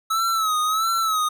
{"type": "tone with vibrato", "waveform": "square", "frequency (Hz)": 1294, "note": "E6", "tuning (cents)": -32, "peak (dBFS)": -20, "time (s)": [0.1, 1.29], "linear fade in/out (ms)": 10, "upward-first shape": "sine", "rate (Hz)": 1.5, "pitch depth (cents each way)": 77, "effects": []}